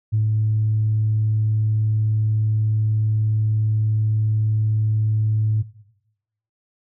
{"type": "tone", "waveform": "sine", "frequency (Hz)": 108.3, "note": "A2", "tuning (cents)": -27, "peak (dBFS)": -15, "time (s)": [0.12, 5.63], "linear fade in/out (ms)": 20, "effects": ["noise-tail reverb RT60 0.9 s tail -18 dB re dry", "tanh soft clip ceiling -11 dBFS"]}